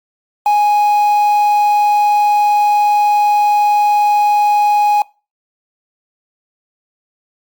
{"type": "tone with quantisation", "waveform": "triangle", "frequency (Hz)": 830.6, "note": "G#5", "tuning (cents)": 0, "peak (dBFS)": -7, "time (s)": [0.46, 5.02], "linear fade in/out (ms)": 2, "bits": 5, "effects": ["noise-tail reverb RT60 0.3 s tail -22 dB re dry", "Opus 48 kbps"]}